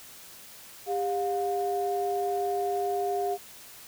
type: tone pair together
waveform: sine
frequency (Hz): 400.1 / 712.2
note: G4 / F5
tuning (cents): +35 / +34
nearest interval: minor seventh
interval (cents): 999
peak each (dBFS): -28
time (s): 0.86-3.38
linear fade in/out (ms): 50
effects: tanh soft clip ceiling -18 dBFS + white hiss -48 dBFS RMS until 3.87 s